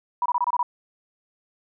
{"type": "tone bursts", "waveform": "sine", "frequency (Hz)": 973, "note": "B5", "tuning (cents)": -26, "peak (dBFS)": -19, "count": 7, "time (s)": [0.22, 0.629], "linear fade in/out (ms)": 2, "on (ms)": 37, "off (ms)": 25, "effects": []}